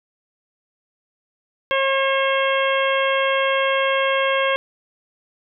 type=harmonic tone; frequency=540 Hz; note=C#5; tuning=45 cents flat; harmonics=1 / 2 / 3 / 4 / 5 / 6; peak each=-20 / -23 / -25 / -26 / -27 / -28 dBFS; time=1.71-4.56 s; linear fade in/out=0 ms; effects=none